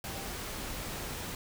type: tone in noise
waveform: sine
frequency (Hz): 784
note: G5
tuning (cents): 0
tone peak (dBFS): -49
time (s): 0.05-0.27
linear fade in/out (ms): 2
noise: pink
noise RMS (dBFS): -39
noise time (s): 0.04-1.35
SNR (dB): -13
effects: none